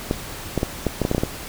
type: clicks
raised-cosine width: 2 ms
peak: -6 dBFS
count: 10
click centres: 0.111 / 0.577 / 0.631 / 0.867 / 1.017 / 1.051 / 1.114 / 1.148 / 1.181 / 1.235 s
effects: pink hiss -34 dBFS RMS until 1.48 s